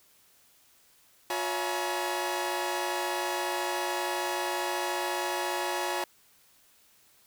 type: tone cluster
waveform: sawtooth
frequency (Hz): 356.8 / 560 / 659 / 847 / 960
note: F4 / C#5 / E5 / G#5 / B5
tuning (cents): +37 / +18 / -1 / +34 / -49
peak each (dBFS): -31 / -33 / -35 / -30 / -32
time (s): 1.3-6.04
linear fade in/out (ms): 2
effects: white hiss -62 dBFS RMS until 7.26 s